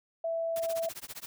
sine tone, 661 Hz, E5, 5 cents sharp, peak -29 dBFS, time 0.24-0.89 s, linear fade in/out 5 ms
white noise with tremolo, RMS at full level -40 dBFS, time 0.56-1.26 s, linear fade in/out 0 ms, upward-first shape sine, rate 15 Hz, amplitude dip 100%
effects none

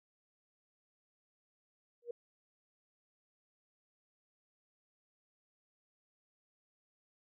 sine tone with exponential growth, 475.7 Hz, A#4, 35 cents sharp, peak -34 dBFS, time 2.02-2.11 s, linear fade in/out 5 ms, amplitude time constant 18 ms, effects none

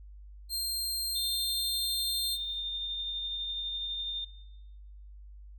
sawtooth tone, 4186 Hz, C8, in tune, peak -28 dBFS, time 0.49-2.38 s, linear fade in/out 50 ms
sine tone with tremolo, 3622 Hz, A7, 49 cents sharp, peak -31 dBFS, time 1.15-4.25 s, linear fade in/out 10 ms, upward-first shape triangle, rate 12 Hz, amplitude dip 25%
effects noise-tail reverb RT60 1.0 s tail -19 dB re dry + added 50 Hz sine -46 dBFS peak until 5.58 s

